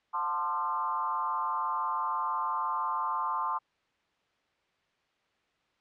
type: tone with frequency modulation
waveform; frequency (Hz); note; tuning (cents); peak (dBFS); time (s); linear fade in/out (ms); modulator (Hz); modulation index
sine; 1045; C6; -2; -28; 0.13-3.59; 20; 158; 1.2
effects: white hiss -72 dBFS RMS until 5.8 s + low-pass 3000 Hz 12 dB/octave